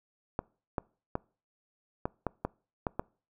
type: clicks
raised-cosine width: 1 ms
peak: -16 dBFS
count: 8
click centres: 0.391 / 0.782 / 1.154 / 2.055 / 2.267 / 2.45 / 2.868 / 2.995 s
effects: noise-tail reverb RT60 0.4 s tail -25 dB re dry